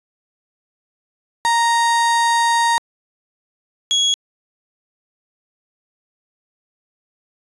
35% pulse tone pair in turn, 932.3 / 3329 Hz, A#5 / G#7, 0 / +3 cents, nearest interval octave + minor seventh, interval 2203 cents, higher second, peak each -12 dBFS, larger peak neither, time 1.45-2.78 / 3.91-4.14 s, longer first, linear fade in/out 0 ms, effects resampled to 24000 Hz

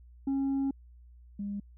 sine tone pair in turn, 272.9 / 202.2 Hz, C#4 / G#3, -27 / -46 cents, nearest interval perfect fourth, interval 519 cents, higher first, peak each -24 / -32 dBFS, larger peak first, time 0.27-0.71 / 1.39-1.6 s, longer first, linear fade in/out 5 ms, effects tanh soft clip ceiling -26 dBFS + added 60 Hz sine -51 dBFS peak until 1.77 s

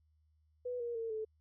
sine tone with pitch steps, 493.9 / 473.8 / 454.5 / 436 Hz, B4 / A#4 / A#4 / A4, 0 / +28 / -44 / -16 cents, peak -36 dBFS, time 0.65-1.25 s, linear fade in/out 10 ms, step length 150 ms, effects added 77 Hz sine -69 dBFS peak until 1.4 s

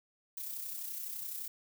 violet noise with amplitude modulation, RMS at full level -39 dBFS, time 0.37-1.48 s, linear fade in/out 5 ms, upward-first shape sine, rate 31.8 Hz, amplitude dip 45%, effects none

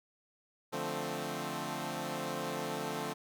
10% pulse chord, D minor seventh, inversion none, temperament equal, 146.83 / 174.61 / 220 / 261.6 Hz, D3 / F3 / A3 / C4, 0 / 0 / 0 / 0 cents, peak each -33 dBFS, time 0.72-3.14 s, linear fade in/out 20 ms, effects none

